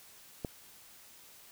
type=click; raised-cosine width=2 ms; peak=-21 dBFS; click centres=0.448 s; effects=white hiss -56 dBFS RMS until 1.51 s